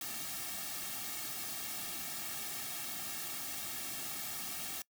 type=noise with comb filter; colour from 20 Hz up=white; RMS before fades=-41 dBFS; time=0.01-4.82 s; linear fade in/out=2 ms; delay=2 ms; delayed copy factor=-0.95; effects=noise-tail reverb RT60 0.1 s tail -23 dB re dry